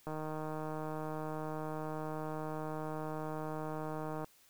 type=click train; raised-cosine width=1 ms; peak=-27 dBFS; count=648; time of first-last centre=0.07-4.244 s; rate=155 Hz; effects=white hiss -65 dBFS RMS until 4.49 s